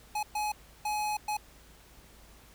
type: tone bursts at uneven times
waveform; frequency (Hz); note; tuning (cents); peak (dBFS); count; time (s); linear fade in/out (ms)
square; 843; G#5; +26; -30; 4; 0.15-0.23 / 0.35-0.52 / 0.85-1.17 / 1.28-1.37; 5
effects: added 54 Hz sine -58 dBFS peak until 2.54 s + pink hiss -57 dBFS RMS until 2.54 s